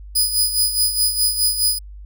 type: tone with tremolo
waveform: 15% pulse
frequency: 4977 Hz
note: D#8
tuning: in tune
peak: -7 dBFS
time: 0.15-1.79 s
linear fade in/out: 10 ms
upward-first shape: sine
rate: 4.8 Hz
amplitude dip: 65%
effects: added 50 Hz sine -34 dBFS peak until 2.05 s